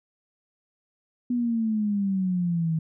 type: exponential sweep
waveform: sine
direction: down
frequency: 247 to 158.3 Hz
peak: -22 dBFS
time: 1.3-2.79 s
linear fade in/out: 5 ms
effects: none